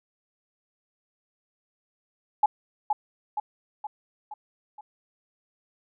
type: tone with echo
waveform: sine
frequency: 844 Hz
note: G#5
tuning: 28 cents sharp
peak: -15 dBFS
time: 2.43-2.46 s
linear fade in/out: 5 ms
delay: 470 ms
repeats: 5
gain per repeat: -5 dB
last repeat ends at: 4.81 s
effects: none